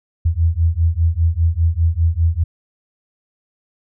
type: beating tone pair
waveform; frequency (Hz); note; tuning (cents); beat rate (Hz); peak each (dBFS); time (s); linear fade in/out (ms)
sine; 80.6 / 85.6; E2 / F2; -38 / -34; 5; -16; 0.25-2.44; 10
effects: none